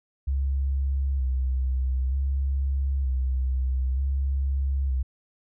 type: tone with vibrato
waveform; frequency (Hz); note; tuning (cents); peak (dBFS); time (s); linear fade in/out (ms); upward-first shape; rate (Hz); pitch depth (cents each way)
sine; 66.3; C2; +23; -22; 0.27-5.03; 10; square; 0.54; 45
effects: none